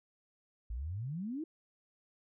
sine exponential sweep, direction up, 51.91 to 335.3 Hz, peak -36 dBFS, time 0.7-1.44 s, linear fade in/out 5 ms, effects none

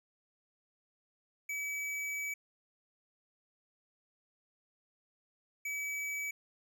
square tone bursts at uneven times, 2287 Hz, D7, 47 cents flat, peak -36 dBFS, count 2, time 1.49-2.34 / 5.65-6.31 s, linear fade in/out 5 ms, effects none

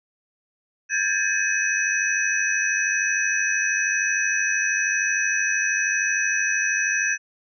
sine tone cluster, 1590 / 1683 / 1784 / 2536 / 5930 Hz, G6 / G#6 / A6 / D#7 / F#8, +24 / +23 / +23 / +32 / +3 cents, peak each -26 / -25 / -30 / -26 / -27 dBFS, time 0.89-7.18 s, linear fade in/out 50 ms, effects none

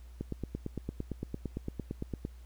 click train, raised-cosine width 3 ms, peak -22 dBFS, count 19, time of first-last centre 0.21-2.251 s, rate 8.82 Hz, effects added 60 Hz sine -47 dBFS peak until 2.45 s + pink hiss -65 dBFS RMS until 2.45 s

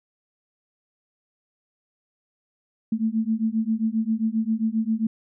sine beating tone pair, 218.3 / 225.8 Hz, A3 / A3, -13 / +45 cents, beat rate 7.5 Hz, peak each -24 dBFS, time 2.92-5.07 s, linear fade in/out 5 ms, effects none

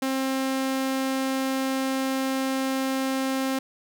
sawtooth tone, 265.7 Hz, C4, 27 cents sharp, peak -20 dBFS, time 0.02-3.59 s, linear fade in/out 5 ms, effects none

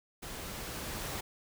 pink noise with level ramp, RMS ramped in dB -43 to -38 dBFS, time 0.22-1.21 s, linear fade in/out 10 ms, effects none

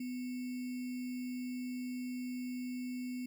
sine tone with sample-and-hold, 250.4 Hz, B3, 24 cents sharp, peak -37 dBFS, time 0-3.26 s, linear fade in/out 5 ms, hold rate 2450 Hz, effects none

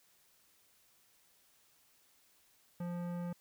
sine tone with tanh clipping, 174.61 Hz, F3, in tune, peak -39 dBFS, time 2.8-3.33 s, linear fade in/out 5 ms, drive 16 dB, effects white hiss -69 dBFS RMS until 3.4 s

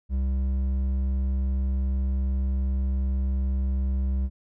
sine tone with hard clipping, 65.9 Hz, C2, 13 cents sharp, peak -24 dBFS, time 0.09-4.3 s, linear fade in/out 50 ms, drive 6 dB, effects none

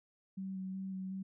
sine tone with vibrato, 190 Hz, F#3, 46 cents sharp, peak -38 dBFS, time 0.37-1.23 s, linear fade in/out 10 ms, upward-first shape square, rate 2.7 Hz, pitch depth 13 cents each way, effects none

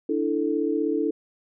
sine chord, D suspended second, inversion none, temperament equal, 293.7 / 329.6 / 440 Hz, D4 / E4 / A4, 0 / 0 / 0 cents, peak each -26 dBFS, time 0.09-1.11 s, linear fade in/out 5 ms, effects none

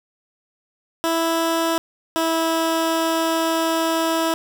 15% pulse tone pair in turn, 329.6 / 326.6 Hz, E4 / E4, 0 / -16 cents, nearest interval unison, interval 16 cents, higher first, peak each -12 dBFS, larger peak neither, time 1.04-1.78 / 2.16-4.34 s, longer second, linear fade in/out 0 ms, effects none

